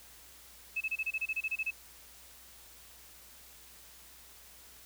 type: tone bursts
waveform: sine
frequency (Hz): 2600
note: E7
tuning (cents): -24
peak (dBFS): -30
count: 13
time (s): 0.76-1.708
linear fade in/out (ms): 10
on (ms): 48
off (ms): 27
effects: added 60 Hz sine -64 dBFS peak until 4.85 s + white hiss -55 dBFS RMS until 4.85 s

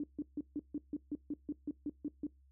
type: tone bursts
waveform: sine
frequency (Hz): 293.7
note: D4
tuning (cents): 0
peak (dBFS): -34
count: 13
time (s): 0-2.268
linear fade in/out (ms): 2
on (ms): 36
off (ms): 150
effects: noise-tail reverb RT60 0.2 s tail -22 dB re dry + added 67 Hz sine -62 dBFS peak until 2.51 s

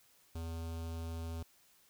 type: tone with notch filter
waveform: square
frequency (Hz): 82.41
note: E2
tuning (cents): 0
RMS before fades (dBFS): -41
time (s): 0.35-1.43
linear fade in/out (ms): 5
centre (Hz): 1900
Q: 1.6
effects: white hiss -67 dBFS RMS until 1.89 s

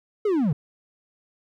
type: linear sweep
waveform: triangle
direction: down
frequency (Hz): 440 to 129.2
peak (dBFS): -17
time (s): 0.25-0.53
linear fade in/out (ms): 5
effects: none

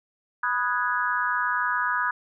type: chord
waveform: sine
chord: G# minor seventh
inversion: first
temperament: equal with one note detuned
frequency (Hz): 987.8 / 1244.5 / 1472.3 / 1661.2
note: B5 / D#6 / F#6 / G#6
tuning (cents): 0 / 0 / -9 / 0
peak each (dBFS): -28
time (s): 0.43-2.11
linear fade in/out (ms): 5
effects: none

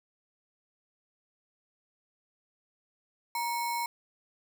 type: tone with sample-and-hold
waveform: sine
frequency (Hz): 943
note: A#5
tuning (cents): +20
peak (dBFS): -29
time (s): 3.35-3.86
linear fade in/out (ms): 2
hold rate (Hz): 3150
effects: none

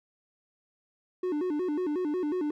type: tone with vibrato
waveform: triangle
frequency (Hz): 329.6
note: E4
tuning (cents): 0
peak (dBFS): -25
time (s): 1.23-2.51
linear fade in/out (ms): 5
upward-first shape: square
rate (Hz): 5.5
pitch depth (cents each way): 180
effects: none

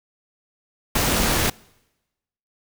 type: noise with amplitude modulation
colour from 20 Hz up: pink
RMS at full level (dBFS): -18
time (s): 0.95-1.5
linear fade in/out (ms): 5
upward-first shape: sine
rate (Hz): 272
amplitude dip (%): 50
effects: noise-tail reverb RT60 1.0 s tail -25 dB re dry

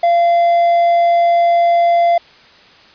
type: tone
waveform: triangle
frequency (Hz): 687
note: F5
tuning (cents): -29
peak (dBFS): -7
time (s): 0.03-2.18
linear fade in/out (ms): 5
effects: white hiss -44 dBFS RMS until 2.94 s + resampled to 11025 Hz

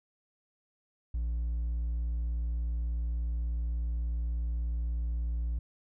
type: tone with hard clipping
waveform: sine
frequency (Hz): 58.27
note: A#1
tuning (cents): 0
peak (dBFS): -30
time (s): 1.14-5.59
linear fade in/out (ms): 5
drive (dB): 2
effects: none

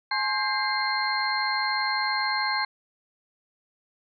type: tone cluster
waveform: sine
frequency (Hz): 846 / 1059 / 1597 / 2089 / 4206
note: G#5 / C6 / G6 / C7 / C8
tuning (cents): +32 / +21 / +32 / -3 / +8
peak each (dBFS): -30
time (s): 0.11-2.65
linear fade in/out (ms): 5
effects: none

